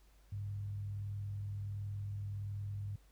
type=tone with frequency modulation; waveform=sine; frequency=101 Hz; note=G#2; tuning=48 cents flat; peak=-38 dBFS; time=0.32-2.96 s; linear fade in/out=5 ms; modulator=41.4 Hz; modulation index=0.31; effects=added 50 Hz sine -62 dBFS peak until 3.11 s + pink hiss -71 dBFS RMS until 3.11 s